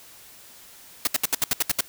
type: noise bursts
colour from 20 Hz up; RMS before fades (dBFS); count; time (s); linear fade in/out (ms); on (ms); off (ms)
white; -21; 9; 1.05-1.808; 2; 22; 70
effects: white hiss -48 dBFS RMS until 1.88 s